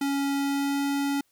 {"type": "tone with pitch glide", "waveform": "square", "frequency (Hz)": [278.9, 280.7], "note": ["C#4", "C#4"], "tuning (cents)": [11, 22], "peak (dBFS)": -25, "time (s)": [0.01, 1.21], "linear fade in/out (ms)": 5, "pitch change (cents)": 11, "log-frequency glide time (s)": [0.33, 0.81], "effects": ["white hiss -69 dBFS RMS until 1.31 s"]}